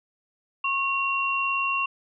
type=tone pair together; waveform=sine; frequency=1092 / 2749 Hz; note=C#6 / F7; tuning=-26 / -28 cents; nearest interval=octave + major third; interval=1598 cents; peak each=-26 / -25 dBFS; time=0.64-1.86 s; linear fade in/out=5 ms; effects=none